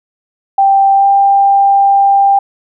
sine tone with pitch glide, 785 to 793.2 Hz, G5 to G5, +2 to +20 cents, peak -5 dBFS, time 0.58-2.39 s, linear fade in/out 5 ms, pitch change +18 cents, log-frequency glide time 0.95-1.06 s, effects none

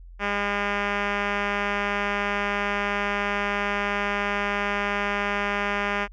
5% pulse tone with low-pass filter, 203 Hz, G#3, 39 cents flat, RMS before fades -26 dBFS, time 0.19-6.08 s, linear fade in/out 50 ms, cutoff 2500 Hz, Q 1.2, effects added 43 Hz sine -41 dBFS peak until 6.12 s

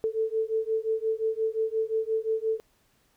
sine beating tone pair, 440 / 445.7 Hz, A4 / A4, 0 / +22 cents, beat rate 5.7 Hz, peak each -28 dBFS, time 0.04-2.6 s, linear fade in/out 0 ms, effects pink hiss -67 dBFS RMS until 3.16 s

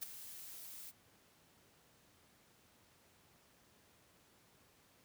blue noise with ADSR envelope, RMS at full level -39 dBFS, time 0.01-0.92 s, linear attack 20 ms, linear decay 9 ms, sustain -12 dB, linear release 30 ms, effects pink hiss -68 dBFS RMS until 5.04 s + high-pass 80 Hz 12 dB/octave

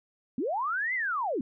sine linear two-way sweep, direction up then down, 215.1 to 2100 to 215.1 Hz, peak -27 dBFS, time 0.38-1.41 s, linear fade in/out 2 ms, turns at 0.94 s, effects none

